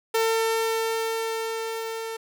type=tone with level ramp; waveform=sawtooth; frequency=450.3 Hz; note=A4; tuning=40 cents sharp; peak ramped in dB=-16 to -27 dBFS; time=0.14-2.17 s; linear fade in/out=10 ms; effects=none